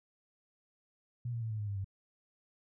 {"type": "tone with pitch steps", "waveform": "sine", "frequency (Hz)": [120.7, 116.39, 112.23, 108.22, 104.35, 100.62, 97.02], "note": ["B2", "A#2", "A2", "A2", "G#2", "G2", "G2"], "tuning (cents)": [-39, -2, 35, -28, 9, 46, -17], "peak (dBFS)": -34, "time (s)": [1.25, 1.845], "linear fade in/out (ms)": 5, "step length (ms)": 85, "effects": []}